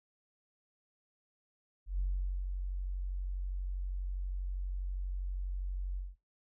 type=tone with ADSR envelope; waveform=sine; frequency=46.2 Hz; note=F#1; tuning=2 cents flat; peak=-28 dBFS; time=1.86-6.16 s; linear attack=130 ms; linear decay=450 ms; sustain=-5 dB; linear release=190 ms; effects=noise-tail reverb RT60 0.2 s tail -23 dB re dry + tanh soft clip ceiling -25 dBFS